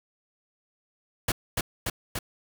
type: noise with echo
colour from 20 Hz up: pink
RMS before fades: -25 dBFS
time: 1.28-1.32 s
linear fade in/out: 5 ms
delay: 290 ms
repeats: 3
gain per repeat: -2 dB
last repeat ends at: 2.19 s
effects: none